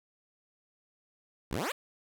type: exponential sweep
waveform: 10% pulse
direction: up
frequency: 51.91 to 638 Hz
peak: -23 dBFS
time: 1.51-1.72 s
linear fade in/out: 5 ms
effects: none